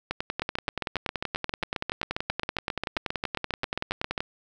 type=two click trains; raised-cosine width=0.3 ms; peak=-12 / -12 dBFS; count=44 / 29; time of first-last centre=0.11-4.205 / 0.42-4.178 s; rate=10.5 / 7.45 Hz; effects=none